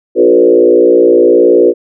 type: tone with frequency modulation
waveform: sine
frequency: 421.3 Hz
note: G#4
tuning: 25 cents sharp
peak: -3 dBFS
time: 0.15-1.74 s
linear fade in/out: 50 ms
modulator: 59.3 Hz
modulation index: 1.7
effects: none